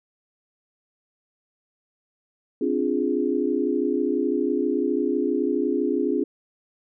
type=chord; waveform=sine; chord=D half-diminished seventh; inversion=third; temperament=equal; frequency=261.6 / 293.7 / 349.2 / 415.3 Hz; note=C4 / D4 / F4 / Ab4; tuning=0 / 0 / 0 / 0 cents; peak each=-26 dBFS; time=2.61-6.24 s; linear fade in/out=5 ms; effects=none